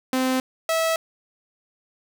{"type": "tone pair in turn", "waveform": "sawtooth", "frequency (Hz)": [258.8, 650.7], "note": ["C4", "E5"], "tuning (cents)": [-19, -23], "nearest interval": "octave + major third", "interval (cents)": 1596, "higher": "second", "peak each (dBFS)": [-16, -16], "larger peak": "neither", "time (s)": [[0.13, 0.4], [0.69, 0.96]], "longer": "neither", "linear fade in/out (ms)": 2, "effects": []}